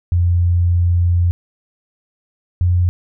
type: tone pair in turn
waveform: sine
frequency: 87.31 / 88.89 Hz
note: F2 / F2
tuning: 0 / +31 cents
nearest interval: unison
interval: 31 cents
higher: second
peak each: -11 dBFS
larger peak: neither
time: 0.12-1.31 / 2.61-2.89 s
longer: first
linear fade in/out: 0 ms
effects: none